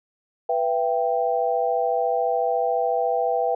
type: chord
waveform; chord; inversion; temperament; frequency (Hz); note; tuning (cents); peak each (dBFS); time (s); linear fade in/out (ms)
sine; E minor; second; equal with one note detuned; 493.9 / 670 / 784; B4 / E5 / G5; 0 / +28 / 0; -24; 0.49-3.55; 5
effects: none